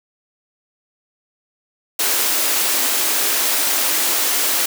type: high-pass noise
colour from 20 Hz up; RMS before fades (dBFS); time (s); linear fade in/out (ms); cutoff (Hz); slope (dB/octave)
white; -18; 1.99-4.66; 5; 250; 48
effects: none